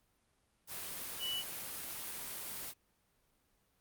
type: tone in noise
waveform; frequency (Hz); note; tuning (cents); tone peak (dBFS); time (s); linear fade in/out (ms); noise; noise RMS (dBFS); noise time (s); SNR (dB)
sine; 2960; F#7; 0; -36; 1.19-1.44; 50; white; -43; 0.67-2.74; +4
effects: pink hiss -75 dBFS RMS until 3.8 s + Opus 32 kbps